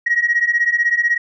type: beating tone pair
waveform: sine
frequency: 1886 / 1902 Hz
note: A#6 / A#6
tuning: +20 / +34 cents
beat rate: 16 Hz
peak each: -17 / -15 dBFS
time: 0.06-1.18 s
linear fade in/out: 10 ms
effects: tanh soft clip ceiling -7 dBFS